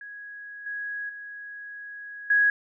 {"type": "tone with level steps", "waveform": "sine", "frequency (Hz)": 1661.2, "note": "G#6", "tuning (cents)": 0, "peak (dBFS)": [-38, -30, -37, -17], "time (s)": [0.01, 2.5], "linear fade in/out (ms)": 2, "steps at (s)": [0.66, 1.09, 2.3], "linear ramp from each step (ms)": 5, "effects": []}